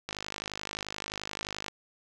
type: click train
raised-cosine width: 0.2 ms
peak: -17 dBFS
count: 83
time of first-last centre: 0.09-1.682 s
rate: 51.5 Hz
effects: none